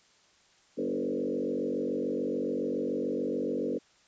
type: tone with frequency modulation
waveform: sine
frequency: 369.8 Hz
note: F#4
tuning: 1 cent flat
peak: -28 dBFS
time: 0.77-3.79 s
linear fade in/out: 20 ms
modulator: 47 Hz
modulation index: 3.1
effects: white hiss -63 dBFS RMS until 4.07 s + resampled to 16000 Hz